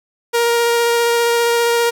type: tone with vibrato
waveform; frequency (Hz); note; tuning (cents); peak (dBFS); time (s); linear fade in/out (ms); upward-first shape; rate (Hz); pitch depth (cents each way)
sawtooth; 470; A#4; +14; -9; 0.33-1.91; 20; sine; 15; 9
effects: none